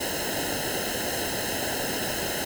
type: noise with comb filter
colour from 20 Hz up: pink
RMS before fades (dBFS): -29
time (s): 0-2.45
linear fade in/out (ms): 10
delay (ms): 0.86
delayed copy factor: -0.9
effects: none